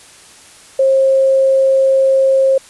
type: tone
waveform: sine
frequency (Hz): 535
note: C5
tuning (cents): +38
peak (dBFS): -8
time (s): 0.79-2.58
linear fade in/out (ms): 5
effects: white hiss -41 dBFS RMS until 2.69 s + resampled to 24000 Hz